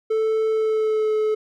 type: tone with pitch glide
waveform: triangle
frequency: 440 to 430.9 Hz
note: A4 to A4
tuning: 0 to -36 cents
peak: -16 dBFS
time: 0.1-1.35 s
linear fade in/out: 10 ms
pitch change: -36 cents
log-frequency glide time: 0.49-1.14 s
effects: none